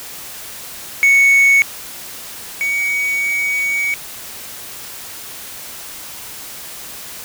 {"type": "tone pair in turn", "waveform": "triangle", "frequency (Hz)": [2218, 2249], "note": ["C#7", "C#7"], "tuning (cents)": [0, 24], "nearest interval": "unison", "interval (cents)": 24, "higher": "second", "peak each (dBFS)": [-6, -14], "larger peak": "first", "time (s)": [[1.03, 1.62], [2.61, 3.94]], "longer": "second", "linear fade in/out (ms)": 0, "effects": ["white hiss -32 dBFS RMS until 7.24 s"]}